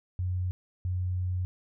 sine tone pair in turn, 91 / 91 Hz, F#2 / F#2, -28 / -28 cents, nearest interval unison, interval 0 cents, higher neither, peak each -27 dBFS, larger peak neither, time 0.19-0.51 / 0.85-1.45 s, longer second, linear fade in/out 0 ms, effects none

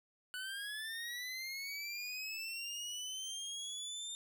25% pulse linear sweep, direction up, 1480 to 3625 Hz, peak -37 dBFS, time 0.34-4.15 s, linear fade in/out 0 ms, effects none

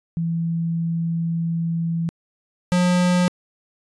sine / square tone pair in turn, 166.5 / 178.97 Hz, E3 / F3, +18 / +43 cents, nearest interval minor second, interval 125 cents, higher second, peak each -20 / -16 dBFS, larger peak second, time 0.17-2.09 / 2.72-3.28 s, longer first, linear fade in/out 0 ms, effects resampled to 22050 Hz

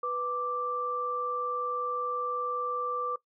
sine tone pair together, 493.9 / 1174.7 Hz, B4 / D6, 0 / 0 cents, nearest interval octave + minor third, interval 1500 cents, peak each -35 / -30 dBFS, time 0.03-3.16 s, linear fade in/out 5 ms, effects noise-tail reverb RT60 0.1 s tail -18 dB re dry

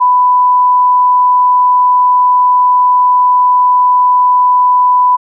sine tone, 995 Hz, B5, 13 cents sharp, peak -5 dBFS, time 0-5.17 s, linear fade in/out 20 ms, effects none

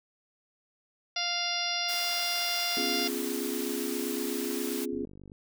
harmonic tone, 698.5 Hz, F5, in tune, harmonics 1 / 2 / 3 / 4 / 5 / 6 / 7 / 8, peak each -37 / -40 / -37 / -36 / -36 / -39 / -34 / -36 dBFS, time 1.16-3.08 s, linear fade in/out 5 ms
white high-pass noise, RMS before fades -38 dBFS, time 1.88-4.86 s, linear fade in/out 20 ms, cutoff 410 Hz, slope 12 dB/octave
sine chord, C# dominant seventh, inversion third, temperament just, 249.5 / 277.2 / 346.5 / 415.8 Hz, B3 / C#4 / E#4 / G#4, +18 / 0 / -14 / +2 cents, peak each -36 dBFS, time 2.77-5.05 s, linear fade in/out 2 ms
click train, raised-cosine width 3 ms, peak -36 dBFS, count 20, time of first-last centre 4.93-5.319 s, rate 48.9 Hz
effects none

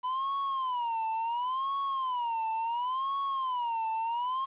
triangle tone with vibrato, 992 Hz, B5, 7 cents sharp, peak -27 dBFS, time 0.03-4.46 s, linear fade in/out 20 ms, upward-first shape sine, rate 0.71 Hz, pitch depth 190 cents each way, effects resampled to 8000 Hz + 10-bit

